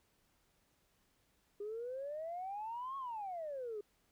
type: exponential two-way sweep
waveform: sine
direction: up then down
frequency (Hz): 403.1 to 1108.7 to 403.1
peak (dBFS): -39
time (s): 1.6-3.81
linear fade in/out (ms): 5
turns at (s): 2.97
effects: tanh soft clip ceiling -35 dBFS + pink hiss -75 dBFS RMS until 4.11 s